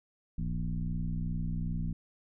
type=tone with frequency modulation; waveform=sine; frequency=101.4 Hz; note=G#2; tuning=41 cents flat; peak=-30 dBFS; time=0.38-1.93 s; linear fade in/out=5 ms; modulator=60.1 Hz; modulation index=1.8; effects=none